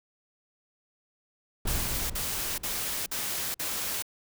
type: noise with exponential decay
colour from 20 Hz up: brown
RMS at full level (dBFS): -29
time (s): 1.65-3.77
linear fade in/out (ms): 5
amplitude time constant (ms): 460
type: noise bursts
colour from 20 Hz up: white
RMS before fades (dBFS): -32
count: 5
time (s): 1.67-4.024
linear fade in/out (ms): 5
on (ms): 430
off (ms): 51
effects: none